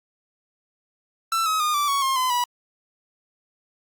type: tone with pitch steps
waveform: 45% pulse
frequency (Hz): 1333 / 1275 / 1219.5 / 1166.5 / 1115.7 / 1067.2 / 1020.8 / 976.4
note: E6 / D#6 / D#6 / D6 / C#6 / C6 / C6 / B5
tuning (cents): +19 / +42 / -35 / -12 / +11 / +34 / -43 / -20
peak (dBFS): -20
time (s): 1.32-2.44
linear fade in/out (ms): 2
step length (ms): 140
effects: Opus 48 kbps